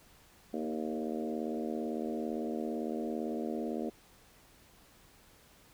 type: harmonic tone with a mistuned harmonic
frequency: 77.78 Hz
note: D#2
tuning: in tune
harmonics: 3 / 4 / 5 / 6 / 7 / 8 / 9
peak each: -37 / -39 / -41 / -43 / -44 / -45 / -46 dBFS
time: 0.53-3.9 s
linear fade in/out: 10 ms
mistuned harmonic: 5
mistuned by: +15 cents
effects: pink hiss -61 dBFS RMS until 5.73 s